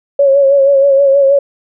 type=tone with vibrato; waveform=sine; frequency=553 Hz; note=C#5; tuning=4 cents flat; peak=-5 dBFS; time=0.19-1.39 s; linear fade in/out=5 ms; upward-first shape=sine; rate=6.3 Hz; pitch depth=42 cents each way; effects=none